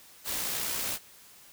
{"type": "noise with amplitude modulation", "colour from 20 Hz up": "white", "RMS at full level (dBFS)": -31, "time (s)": [0.24, 0.99], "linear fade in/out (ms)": 50, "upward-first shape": "sine", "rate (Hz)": 61.8, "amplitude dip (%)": 30, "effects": ["white hiss -54 dBFS RMS until 1.52 s"]}